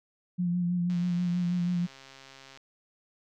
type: tone with vibrato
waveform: sine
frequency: 176.1 Hz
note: F3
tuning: 15 cents sharp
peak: -25 dBFS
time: 0.38-1.87 s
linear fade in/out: 20 ms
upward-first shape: sine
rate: 6.2 Hz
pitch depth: 30 cents each way
type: click train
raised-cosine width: 0.2 ms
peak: -32 dBFS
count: 227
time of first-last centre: 0.9-2.574 s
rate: 135 Hz
effects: none